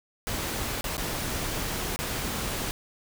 pink noise with dropouts, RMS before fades -31 dBFS, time 0.27-2.71 s, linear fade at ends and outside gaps 0 ms, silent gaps 0.81-0.842 / 0.969-0.979 / 1.961-1.99 s, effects none

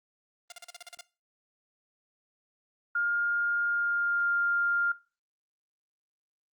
5% pulse tone bursts, 701 Hz, F5, 6 cents sharp, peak -30 dBFS, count 9, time 0.5-1.009 s, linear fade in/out 2 ms, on 21 ms, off 40 ms
sine tone with pitch glide, 1412 to 1400.6 Hz, F6 to F6, +19 to +5 cents, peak -25 dBFS, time 2.95-4.92 s, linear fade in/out 5 ms, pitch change -14 cents, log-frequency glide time 3.68-4.27 s
effects noise-tail reverb RT60 0.3 s tail -18 dB re dry + Opus 24 kbps

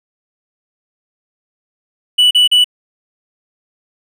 triangle tone bursts, 2960 Hz, F#7, in tune, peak -5 dBFS, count 3, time 2.18-2.644 s, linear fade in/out 10 ms, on 130 ms, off 37 ms, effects none

